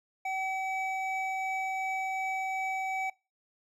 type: tone pair together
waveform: triangle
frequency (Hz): 762.9 / 2286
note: G5 / D7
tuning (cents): -47 / -47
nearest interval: octave + perfect fifth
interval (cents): 1900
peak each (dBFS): -30 / -33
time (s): 0.25-3.1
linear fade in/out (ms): 5
effects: noise-tail reverb RT60 0.3 s tail -24 dB re dry